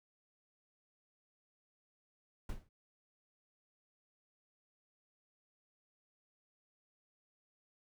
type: noise with exponential decay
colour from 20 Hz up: brown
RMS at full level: -34 dBFS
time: 2.49-2.69 s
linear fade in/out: 5 ms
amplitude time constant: 43 ms
effects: none